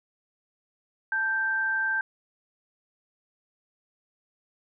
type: tone pair together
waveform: sine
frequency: 881.3 / 1568 Hz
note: A5 / G6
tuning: +3 / 0 cents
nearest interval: minor seventh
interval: 997 cents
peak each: -35 / -24 dBFS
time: 1.12-2.01 s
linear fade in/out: 2 ms
effects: none